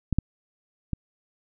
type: clicks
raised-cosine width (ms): 5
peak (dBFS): -11 / -8 / -14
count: 3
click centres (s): 0.127 / 0.186 / 0.933
effects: none